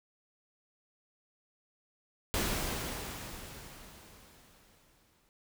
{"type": "noise with exponential decay", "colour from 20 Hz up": "pink", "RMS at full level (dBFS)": -31, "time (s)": [2.34, 5.29], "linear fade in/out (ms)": 0, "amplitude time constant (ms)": 640, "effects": []}